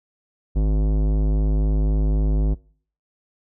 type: tone with tanh clipping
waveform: sine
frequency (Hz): 51.91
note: G#1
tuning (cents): 0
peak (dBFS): -18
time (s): 0.55-2.55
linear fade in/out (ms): 20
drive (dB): 17
effects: noise-tail reverb RT60 0.5 s tail -23 dB re dry